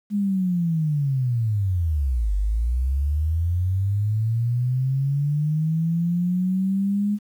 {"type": "linear two-way sweep", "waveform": "sine", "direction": "down then up", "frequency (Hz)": [208.7, 47.96, 208.7], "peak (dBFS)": -19, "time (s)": [0.1, 7.19], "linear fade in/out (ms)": 50, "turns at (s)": 2.34, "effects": ["9-bit"]}